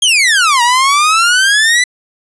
sawtooth exponential two-way sweep, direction down then up, 3299 to 939 to 2010 Hz, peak -4 dBFS, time 0.02-1.84 s, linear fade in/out 5 ms, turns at 0.62 s, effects resampled to 24000 Hz

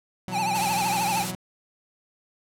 sawtooth chord, B suspended fourth, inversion none, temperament just, 123.47 / 164.63 / 185.21 Hz, B2 / E3 / F#3, 0 / -2 / +2 cents, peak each -34 / -34 / -29 dBFS, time 0.28-1.35 s, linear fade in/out 0 ms
square tone with vibrato, 841 Hz, G#5, 22 cents sharp, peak -24 dBFS, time 0.31-1.26 s, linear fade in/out 50 ms, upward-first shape triangle, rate 13 Hz, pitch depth 140 cents each way
white noise, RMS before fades -31 dBFS, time 0.54-1.32 s, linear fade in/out 20 ms
effects low-pass 12000 Hz 12 dB/octave

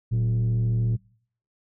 sine tone with frequency modulation, 115.6 Hz, A#2, 14 cents flat, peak -18 dBFS, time 0.11-0.97 s, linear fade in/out 20 ms, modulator 73.6 Hz, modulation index 0.38, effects noise-tail reverb RT60 0.6 s tail -26 dB re dry + tanh soft clip ceiling -19 dBFS

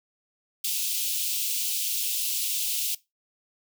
white high-pass noise, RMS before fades -28 dBFS, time 0.64-2.95 s, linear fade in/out 5 ms, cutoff 2600 Hz, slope 48 dB/octave, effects noise-tail reverb RT60 0.2 s tail -19 dB re dry

